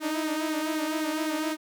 sawtooth tone with flanger, 311.1 Hz, D#4, in tune, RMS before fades -29 dBFS, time 0-1.57 s, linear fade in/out 50 ms, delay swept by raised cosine 0.49 to 5.79 ms, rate 3.9 Hz, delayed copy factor +0.55, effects none

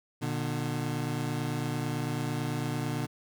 25% pulse tone pair together, 121 / 150 Hz, B2 / D3, -35 / +37 cents, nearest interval major third, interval 372 cents, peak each -29 / -29 dBFS, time 0.21-3.07 s, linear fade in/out 20 ms, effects none

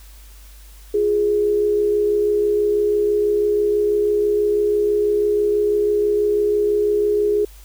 sine tone pair together, 349.2 / 415.3 Hz, F4 / G#4, 0 / 0 cents, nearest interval minor third, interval 300 cents, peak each -25 / -15 dBFS, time 0.94-7.45 s, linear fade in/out 5 ms, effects added 50 Hz sine -40 dBFS peak until 7.64 s + white hiss -49 dBFS RMS until 7.64 s

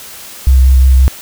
sine tone with vibrato, 65.1 Hz, C2, 8 cents flat, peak -3 dBFS, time 0.47-1.08 s, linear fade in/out 0 ms, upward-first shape triangle, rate 5.7 Hz, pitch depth 21 cents each way, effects white hiss -31 dBFS RMS until 1.21 s

